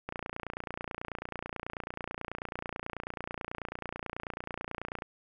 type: click train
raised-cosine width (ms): 0.5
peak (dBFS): -21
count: 145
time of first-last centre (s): 0.09-5.022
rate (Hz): 29.2
effects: none